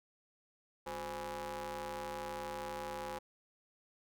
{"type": "ring-modulated tone", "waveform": "sawtooth", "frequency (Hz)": 157.2, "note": "D#3", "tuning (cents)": 18, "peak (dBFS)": -33, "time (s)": [0.86, 3.19], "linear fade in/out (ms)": 10, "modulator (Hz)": 675, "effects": []}